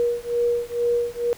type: beating tone pair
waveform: sine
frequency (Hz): 475.8 / 478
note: A#4 / A#4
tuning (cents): +35 / +43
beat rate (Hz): 2.2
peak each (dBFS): -23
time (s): 0-1.33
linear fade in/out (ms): 0
effects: pink hiss -45 dBFS RMS until 1.37 s